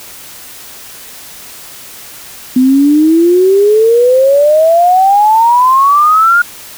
sine exponential sweep, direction up, 250.9 to 1435 Hz, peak -4 dBFS, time 2.56-6.42 s, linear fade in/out 5 ms, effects white hiss -31 dBFS RMS until 6.77 s

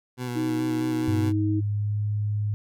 20% pulse tone with vibrato, 123.47 Hz, B2, in tune, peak -24 dBFS, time 0.17-1.33 s, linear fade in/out 50 ms, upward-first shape square, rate 4.7 Hz, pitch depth 24 cents each way
sine tone, 315.4 Hz, D#4, 24 cents sharp, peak -24 dBFS, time 0.35-1.61 s, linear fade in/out 20 ms
sine tone with pitch glide, 101.7 to 104.5 Hz, G#2 to G#2, -36 to +11 cents, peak -23 dBFS, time 1.08-2.54 s, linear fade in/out 0 ms, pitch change +47 cents, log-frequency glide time 1.24-2.01 s
effects none

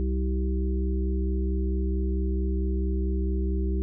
harmonic tone, 64.5 Hz, C2, 24 cents flat, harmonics 1 / 3 / 5 / 6, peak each -24 / -33 / -35 / -35 dBFS, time 0-3.82 s, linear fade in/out 0 ms, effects none

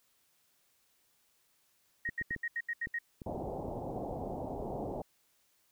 sine tone bursts, 1875 Hz, A#6, 10 cents sharp, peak -32 dBFS, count 8, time 2.05-2.988 s, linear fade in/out 5 ms, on 49 ms, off 78 ms
clicks, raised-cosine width 3 ms, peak -31 dBFS, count 8, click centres 2.09 / 2.214 / 2.309 / 2.363 / 2.871 / 3.218 / 3.349 / 3.777 s
white low-pass noise, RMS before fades -39 dBFS, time 3.26-5.02 s, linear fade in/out 5 ms, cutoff 810 Hz, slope 48 dB/octave
effects white hiss -72 dBFS RMS until 5.71 s

